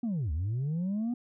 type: linear two-way sweep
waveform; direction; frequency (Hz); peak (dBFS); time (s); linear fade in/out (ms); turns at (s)
sine; down then up; 247.1 to 70.1 to 247.1; -26; 0.03-1.14; 5; 0.32
effects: tanh soft clip ceiling -27 dBFS